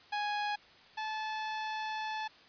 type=tone pair in turn; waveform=sawtooth; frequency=830.6 / 868 Hz; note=G#5 / A5; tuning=0 / -24 cents; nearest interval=minor second; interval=76 cents; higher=second; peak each=-28 / -31 dBFS; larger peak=first; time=0.12-0.56 / 0.97-2.28 s; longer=second; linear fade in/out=10 ms; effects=white hiss -58 dBFS RMS until 2.48 s + resampled to 11025 Hz